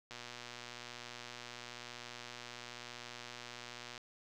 click train, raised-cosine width 0.2 ms, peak -29 dBFS, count 469, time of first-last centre 0.11-3.978 s, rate 121 Hz, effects none

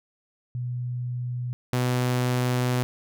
sine / sawtooth tone pair in turn, 123.2 / 124.92 Hz, B2 / B2, -4 / +20 cents, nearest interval unison, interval 24 cents, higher second, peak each -27 / -18 dBFS, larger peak second, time 0.55-1.53 / 1.73-2.83 s, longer second, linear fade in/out 0 ms, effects none

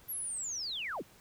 sine linear sweep, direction down, 11840 to 70.1 Hz, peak -35 dBFS, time 0.08-1.03 s, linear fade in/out 20 ms, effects pink hiss -60 dBFS RMS until 1.2 s

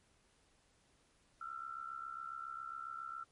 sine tone with amplitude modulation, 1345 Hz, E6, 34 cents sharp, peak -39 dBFS, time 1.41-3.24 s, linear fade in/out 5 ms, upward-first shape sine, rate 67.3 Hz, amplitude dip 80%, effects pink hiss -72 dBFS RMS until 3.31 s + MP3 48 kbps

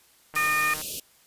click train, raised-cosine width 0.5 ms, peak -25 dBFS, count 74, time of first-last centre 0.34-0.814 s, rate 154 Hz
white band-stop noise, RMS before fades -33 dBFS, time 0.35-1 s, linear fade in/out 5 ms, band 630 to 2500 Hz, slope 96 dB/octave
harmonic tone, 609 Hz, D#5, 37 cents flat, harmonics 2 / 3 / 4, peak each -26 / -26 / -26 dBFS, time 0.36-0.74 s, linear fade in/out 5 ms
effects white hiss -59 dBFS RMS until 1.26 s + resampled to 32000 Hz

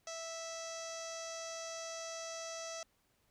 sawtooth tone with low-pass filter, 657 Hz, E5, 6 cents flat, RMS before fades -44 dBFS, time 0.07-2.83 s, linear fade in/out 2 ms, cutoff 6100 Hz, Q 6, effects pink hiss -75 dBFS RMS until 3.3 s

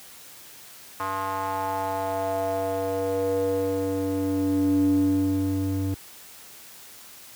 square tone with band-pass filter sweep, 96.3 Hz, G2, 30 cents flat, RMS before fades -25 dBFS, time 1-5.94 s, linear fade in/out 0 ms, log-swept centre 1100 to 200 Hz, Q 4.1, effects white hiss -46 dBFS RMS until 7.35 s + high-pass 60 Hz 12 dB/octave

